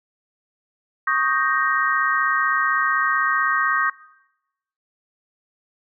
sine chord, Eb dominant seventh, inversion third, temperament equal, 1108.7 / 1244.5 / 1568 / 1864.7 Hz, Db6 / Eb6 / G6 / Bb6, 0 / 0 / 0 / 0 cents, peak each -23 dBFS, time 1.07-3.9 s, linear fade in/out 5 ms, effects noise-tail reverb RT60 0.9 s tail -20 dB re dry

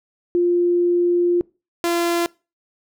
sine / sawtooth tone pair in turn, 350 / 342.4 Hz, F4 / F4, +4 / -34 cents, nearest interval unison, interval 38 cents, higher first, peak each -14 dBFS, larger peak neither, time 0.35-1.41 / 1.84-2.26 s, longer first, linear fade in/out 0 ms, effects noise-tail reverb RT60 0.3 s tail -24 dB re dry

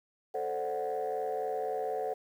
sine chord, D dominant seventh, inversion second, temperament equal, 440 / 523.3 / 587.3 / 740 Hz, A4 / C5 / D5 / F#5, 0 / 0 / 0 / 0 cents, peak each -34 / -36 / -40 / -34 dBFS, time 0.34-2.14 s, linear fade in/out 10 ms, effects tanh soft clip ceiling -25 dBFS + 10-bit

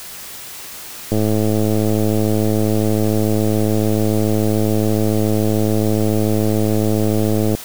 click train, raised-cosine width 2 ms, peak -5 dBFS, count 689, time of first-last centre 1.12-7.55 s, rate 107 Hz, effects white hiss -33 dBFS RMS until 7.64 s

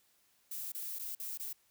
violet noise with dropouts, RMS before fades -41 dBFS, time 0.51-1.53 s, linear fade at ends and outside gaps 5 ms, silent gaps 0.72-0.747 / 0.987-0.994 / 1.151-1.198 / 1.376-1.396 s, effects white hiss -71 dBFS RMS until 1.7 s

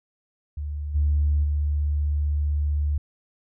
sine tone with level steps, 73.7 Hz, D2, 7 cents sharp, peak -27 / -17 / -20 dBFS, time 0.57-2.98 s, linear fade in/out 5 ms, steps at 0.94 / 1.43 s, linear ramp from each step 20 ms, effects tanh soft clip ceiling -13 dBFS

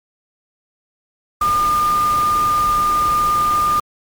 sine tone in noise, 1209 Hz, D6, 50 cents sharp, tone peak -13 dBFS, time 1.41-3.8 s, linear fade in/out 5 ms, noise pink, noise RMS -28 dBFS, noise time 1.41-3.8 s, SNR +12 dB, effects MP3 96 kbps

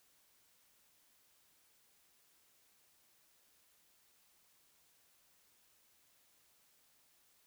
silence, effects white hiss -71 dBFS RMS until 7.46 s

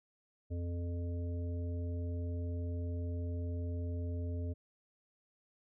harmonic tone, 86.5 Hz, F2, 16 cents flat, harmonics 1 / 3 / 5 / 7, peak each -35 / -45 / -49 / -52 dBFS, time 0.5-4.54 s, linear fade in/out 20 ms, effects none

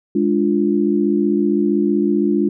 sine chord, D diminished, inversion second, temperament equal, 207.7 / 293.7 / 349.2 Hz, Ab3 / D4 / F4, 0 / 0 / 0 cents, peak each -18 dBFS, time 0.15-2.49 s, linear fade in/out 5 ms, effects none

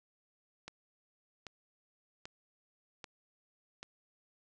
click train, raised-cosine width 0.2 ms, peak -27 dBFS, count 5, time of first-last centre 0.68-3.83 s, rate 1.27 Hz, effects resampled to 22050 Hz

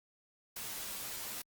white noise with comb filter, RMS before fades -42 dBFS, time 0.56-1.42 s, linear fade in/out 5 ms, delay 12 ms, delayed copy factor -0.55, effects Opus 48 kbps

